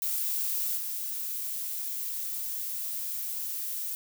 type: noise with level steps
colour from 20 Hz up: violet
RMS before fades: -30 / -34 dBFS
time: 0.02-3.95 s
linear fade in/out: 0 ms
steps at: 0.77 s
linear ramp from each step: 10 ms
effects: none